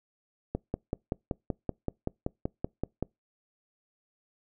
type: click train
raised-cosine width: 2 ms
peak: -16 dBFS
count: 14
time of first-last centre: 0.55-3.026 s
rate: 5.25 Hz
effects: noise-tail reverb RT60 0.2 s tail -26 dB re dry